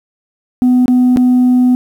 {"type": "tone with dropouts", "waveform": "sine", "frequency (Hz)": 250, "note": "B3", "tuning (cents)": 21, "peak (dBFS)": -4, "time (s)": [0.62, 1.75], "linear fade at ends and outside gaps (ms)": 0, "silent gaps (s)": [[0.858, 0.881], [1.162, 1.171]], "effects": ["tanh soft clip ceiling -5 dBFS", "7-bit"]}